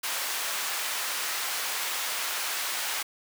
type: high-pass noise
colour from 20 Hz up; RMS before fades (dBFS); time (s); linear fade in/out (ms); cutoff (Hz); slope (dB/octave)
pink; -31; 0.03-3.03; 10; 1100; 12
effects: none